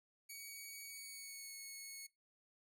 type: tone with pitch glide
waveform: 10% pulse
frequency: 2253 to 2198 Hz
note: C#7 to C#7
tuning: +28 to -15 cents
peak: -40 dBFS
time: 0.29-2.07 s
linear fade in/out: 10 ms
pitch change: -43 cents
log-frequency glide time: 0.9-1.58 s
effects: noise-tail reverb RT60 0.2 s tail -20 dB re dry